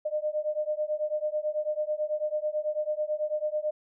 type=beating tone pair; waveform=sine; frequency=603 / 612.1 Hz; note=D5 / D#5; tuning=+46 / -28 cents; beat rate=9.1 Hz; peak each=-30 dBFS; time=0.05-3.71 s; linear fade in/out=10 ms; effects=none